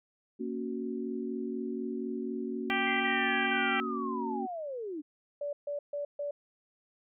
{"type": "chord", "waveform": "sine", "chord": "F# major", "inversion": "first", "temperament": "equal", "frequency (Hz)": [233.1, 277.2, 370], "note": ["A#3", "C#4", "F#4"], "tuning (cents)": [0, 0, 0], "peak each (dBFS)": [-36, -38, -37], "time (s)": [0.39, 4.47], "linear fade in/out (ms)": 20}
{"type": "harmonic tone", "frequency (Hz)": 392, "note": "G4", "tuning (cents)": 0, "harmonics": [2, 3, 4, 5, 6, 7, 8], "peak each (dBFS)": [-34, -38, -36, -34, -34, -40, -39], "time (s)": [2.7, 3.8], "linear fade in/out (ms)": 0}
{"type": "linear sweep", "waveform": "sine", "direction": "down", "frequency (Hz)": [2097, 281.5], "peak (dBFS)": -35, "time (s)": [2.86, 5.02], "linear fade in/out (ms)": 20}
{"type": "tone bursts", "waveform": "sine", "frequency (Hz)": 578, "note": "D5", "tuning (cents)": -28, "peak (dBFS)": -32, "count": 4, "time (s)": [5.41, 6.31], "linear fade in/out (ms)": 5, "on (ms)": 120, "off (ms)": 140}
{"effects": []}